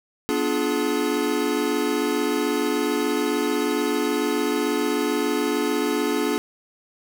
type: chord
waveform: square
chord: B diminished seventh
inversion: none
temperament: equal with one note detuned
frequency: 246.9 / 293.7 / 349.2 / 425.5 Hz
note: B3 / D4 / F4 / Ab4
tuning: 0 / 0 / 0 / +42 cents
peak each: -29 / -26 / -29 / -26 dBFS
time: 0.29-6.38 s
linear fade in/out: 0 ms
effects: none